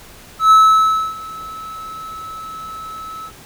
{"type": "tone with ADSR envelope", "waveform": "triangle", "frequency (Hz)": 1300, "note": "E6", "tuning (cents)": -24, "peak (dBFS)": -3, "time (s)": [0.39, 3.32], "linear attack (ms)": 120, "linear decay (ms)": 630, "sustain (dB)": -23, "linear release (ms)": 69, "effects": ["pink hiss -41 dBFS RMS until 3.45 s"]}